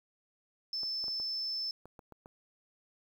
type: tone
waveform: sine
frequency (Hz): 5274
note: E8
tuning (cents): 0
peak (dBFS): -33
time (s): 0.73-1.71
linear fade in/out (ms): 2
type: clicks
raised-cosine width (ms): 1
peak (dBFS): -36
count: 8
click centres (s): 0.833 / 1.041 / 1.082 / 1.2 / 1.856 / 1.992 / 2.123 / 2.259
effects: 10-bit